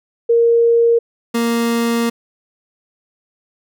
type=tone pair in turn; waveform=sine / 30% pulse; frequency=466.2 / 233.1 Hz; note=A#4 / A#3; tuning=0 / 0 cents; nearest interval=octave; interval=1200 cents; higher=first; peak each=-9 / -12 dBFS; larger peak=first; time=0.29-0.99 / 1.34-2.1 s; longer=second; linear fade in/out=10 ms; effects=none